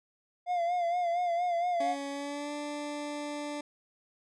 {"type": "tone with vibrato", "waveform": "triangle", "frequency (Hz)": 698.5, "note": "F5", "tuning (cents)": 0, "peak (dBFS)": -25, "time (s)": [0.46, 1.96], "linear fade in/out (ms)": 50, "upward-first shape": "sine", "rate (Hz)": 4.3, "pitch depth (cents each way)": 53}
{"type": "tone with pitch glide", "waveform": "20% pulse", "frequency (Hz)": [280, 293.6], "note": ["C#4", "D4"], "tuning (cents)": [18, 0], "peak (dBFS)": -30, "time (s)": [1.8, 3.61], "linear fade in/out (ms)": 5, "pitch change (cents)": 82, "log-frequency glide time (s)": [2.1, 2.52]}
{"effects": ["resampled to 22050 Hz"]}